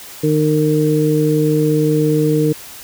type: harmonic tone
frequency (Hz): 152.9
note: D#3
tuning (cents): -30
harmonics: 1 / 2 / 3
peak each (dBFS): -16 / -16 / -16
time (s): 0.23-2.53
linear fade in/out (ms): 10
effects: white hiss -35 dBFS RMS until 2.83 s